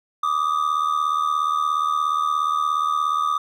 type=ring-modulated tone; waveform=triangle; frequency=1204 Hz; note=D6; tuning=43 cents sharp; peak=-14 dBFS; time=0.23-3.38 s; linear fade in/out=5 ms; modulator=38.5 Hz; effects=none